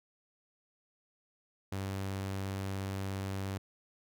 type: tone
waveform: sawtooth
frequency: 97 Hz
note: G2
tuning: 18 cents flat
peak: -31 dBFS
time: 1.72-3.58 s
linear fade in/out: 5 ms
effects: none